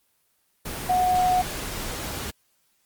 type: tone in noise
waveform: sine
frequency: 731 Hz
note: F#5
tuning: 21 cents flat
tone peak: -18 dBFS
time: 0.89-1.42 s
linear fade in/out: 10 ms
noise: pink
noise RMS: -32 dBFS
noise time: 0.65-2.31 s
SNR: +11 dB
effects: white hiss -68 dBFS RMS until 2.85 s + Opus 24 kbps